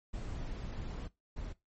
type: noise bursts at uneven times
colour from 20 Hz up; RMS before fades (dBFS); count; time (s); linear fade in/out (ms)
brown; -40; 2; 0.13-1.08 / 1.36-1.53; 10
effects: noise-tail reverb RT60 0.2 s tail -20 dB re dry + MP3 32 kbps